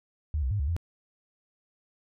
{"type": "tone with pitch steps", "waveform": "sine", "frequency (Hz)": [75.8, 64.3, 102.6, 70, 84.7], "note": ["D#2", "C2", "G#2", "C#2", "E2"], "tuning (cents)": [-45, -30, -21, 18, 48], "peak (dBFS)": -25, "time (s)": [0.34, 0.765], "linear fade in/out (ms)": 0, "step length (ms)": 85, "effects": []}